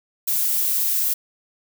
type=noise; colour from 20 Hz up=violet; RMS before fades=-21 dBFS; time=0.27-1.14 s; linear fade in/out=10 ms; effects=none

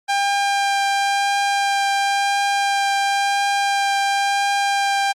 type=tone with vibrato; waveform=sawtooth; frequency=798 Hz; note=G5; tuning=31 cents sharp; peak=-13 dBFS; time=0.08-5.13 s; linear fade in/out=20 ms; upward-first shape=triangle; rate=0.96 Hz; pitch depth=9 cents each way; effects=low-pass 8000 Hz 12 dB/octave + Opus 48 kbps

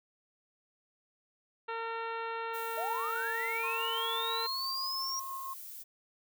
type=harmonic tone; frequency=456.2 Hz; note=A#4; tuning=37 cents flat; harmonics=1 / 2 / 3 / 4 / 5 / 6 / 7 / 8 / 9; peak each=-40 / -39 / -40 / -46 / -51 / -48 / -59 / -56 / -59 dBFS; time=1.68-4.47 s; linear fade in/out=10 ms
type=noise; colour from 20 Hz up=violet; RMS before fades=-46 dBFS; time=2.53-5.84 s; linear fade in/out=20 ms
type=linear sweep; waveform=sine; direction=up; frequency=605 to 5700 Hz; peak=-34 dBFS; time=2.77-5.2 s; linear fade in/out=10 ms
type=tone with tremolo; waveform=sine; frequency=1072 Hz; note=C6; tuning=42 cents sharp; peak=-37 dBFS; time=3.63-5.54 s; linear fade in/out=10 ms; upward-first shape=sine; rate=6 Hz; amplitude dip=25%
effects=none

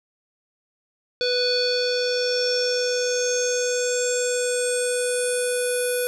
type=tone with low-pass filter sweep; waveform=square; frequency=493.9 Hz; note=B4; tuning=in tune; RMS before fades=-23 dBFS; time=1.21-6.07 s; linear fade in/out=0 ms; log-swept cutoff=4200 to 11000 Hz; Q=9.1; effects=none

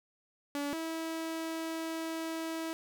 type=tone pair in turn; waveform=sawtooth; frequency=286.5 / 324.9 Hz; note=D4 / E4; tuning=-43 / -25 cents; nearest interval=major second; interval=218 cents; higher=second; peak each=-29 / -31 dBFS; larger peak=first; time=0.55-0.73 / 0.73-2.73 s; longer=second; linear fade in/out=0 ms; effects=none

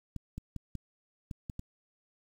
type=clicks; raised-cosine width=5 ms; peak=-26 dBFS; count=7; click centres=0.163 / 0.38 / 0.563 / 0.753 / 1.312 / 1.498 / 1.594 s; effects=9-bit

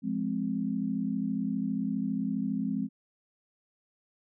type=chord; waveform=sine; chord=F minor; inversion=none; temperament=just; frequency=174.61 / 209.5 / 261.9 Hz; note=F3 / Ab3 / C4; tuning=0 / +15 / +2 cents; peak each=-35 / -31 / -32 dBFS; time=0.02-2.89 s; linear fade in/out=50 ms; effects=none

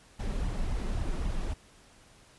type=noise with flanger; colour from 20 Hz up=brown; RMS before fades=-31 dBFS; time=0.19-1.54 s; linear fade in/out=10 ms; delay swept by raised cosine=0.99 to 5.39 ms; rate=3.7 Hz; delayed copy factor=+0.6; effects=pink hiss -58 dBFS RMS until 2.38 s + resampled to 24000 Hz

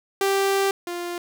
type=tone pair in turn; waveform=sawtooth; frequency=392 / 349.2 Hz; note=G4 / F4; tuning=0 / 0 cents; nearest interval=major second; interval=200 cents; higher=first; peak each=-15 / -24 dBFS; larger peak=first; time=0.21-0.71 / 0.87-1.18 s; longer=first; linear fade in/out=2 ms; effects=none

